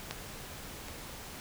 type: clicks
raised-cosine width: 0.2 ms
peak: -17 / -27 dBFS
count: 2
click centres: 0.11 / 0.884 s
effects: pink hiss -45 dBFS RMS until 1.4 s